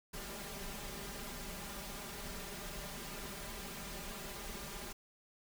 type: noise with comb filter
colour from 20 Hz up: pink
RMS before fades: -45 dBFS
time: 0.13-4.93 s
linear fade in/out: 10 ms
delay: 5 ms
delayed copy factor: +0.95
effects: none